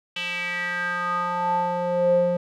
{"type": "tone with band-pass filter sweep", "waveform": "square", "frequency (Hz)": 176.6, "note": "F3", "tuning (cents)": 20, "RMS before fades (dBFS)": -24, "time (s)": [0.16, 2.37], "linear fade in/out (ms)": 5, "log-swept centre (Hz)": [2900, 430], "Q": 5.3, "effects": []}